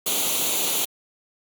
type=noise with comb filter; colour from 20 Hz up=white; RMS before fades=-23 dBFS; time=0.06-0.85 s; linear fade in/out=5 ms; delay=0.29 ms; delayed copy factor=+0.7; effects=high-pass 200 Hz 12 dB/octave + Opus 48 kbps